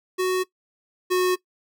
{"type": "tone pair in turn", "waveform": "square", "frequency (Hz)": [370, 365.5], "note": ["F#4", "F#4"], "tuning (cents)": [0, -21], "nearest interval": "unison", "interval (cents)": 21, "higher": "first", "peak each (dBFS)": [-21, -19], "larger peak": "second", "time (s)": [[0.18, 0.44], [1.1, 1.36]], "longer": "neither", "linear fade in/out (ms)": 20, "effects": ["noise-tail reverb RT60 0.1 s tail -19 dB re dry"]}